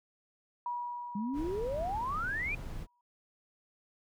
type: tone with exponential decay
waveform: sine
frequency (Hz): 966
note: B5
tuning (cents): -39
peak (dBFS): -32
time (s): 0.66-3.01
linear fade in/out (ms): 2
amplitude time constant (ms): 510
type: exponential sweep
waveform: sine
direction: up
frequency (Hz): 196 to 2489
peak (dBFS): -32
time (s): 1.15-2.55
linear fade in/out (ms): 5
type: noise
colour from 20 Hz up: brown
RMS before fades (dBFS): -41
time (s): 1.33-2.87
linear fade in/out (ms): 50
effects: none